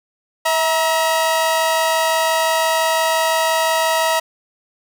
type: tone pair together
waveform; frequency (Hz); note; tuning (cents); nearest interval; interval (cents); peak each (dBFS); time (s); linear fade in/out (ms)
sawtooth; 648.6 / 950; E5 / A#5; -28 / +33; perfect fifth; 661; -14; 0.45-4.2; 10
effects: none